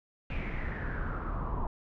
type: noise with low-pass filter sweep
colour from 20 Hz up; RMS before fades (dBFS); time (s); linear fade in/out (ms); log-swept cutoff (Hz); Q
brown; -34; 0.3-1.67; 2; 2500 to 970; 5.8
effects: none